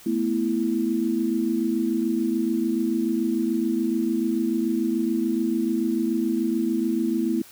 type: chord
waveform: sine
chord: A suspended second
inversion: none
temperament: equal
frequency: 220 / 246.9 / 329.6 Hz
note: A3 / B3 / E4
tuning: 0 / 0 / 0 cents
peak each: -26 / -26 / -24 dBFS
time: 0.06-7.42 s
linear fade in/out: 5 ms
effects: white hiss -48 dBFS RMS until 7.51 s